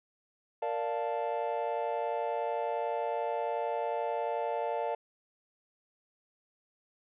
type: chord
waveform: triangle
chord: Bb major seventh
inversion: none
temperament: equal with one note detuned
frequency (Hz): 464.6 / 587.3 / 698.5 / 880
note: Bb4 / D5 / F5 / A5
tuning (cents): -6 / 0 / 0 / 0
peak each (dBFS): -34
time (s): 0.62-4.95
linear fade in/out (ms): 5
effects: resampled to 8000 Hz